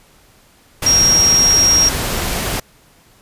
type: tone in noise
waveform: sine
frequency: 5610 Hz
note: F8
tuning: 7 cents sharp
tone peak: -9 dBFS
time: 0.86-1.89 s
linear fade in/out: 5 ms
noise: pink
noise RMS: -20 dBFS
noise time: 0.82-2.6 s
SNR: +8 dB
effects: pink hiss -50 dBFS RMS until 3.21 s + resampled to 32000 Hz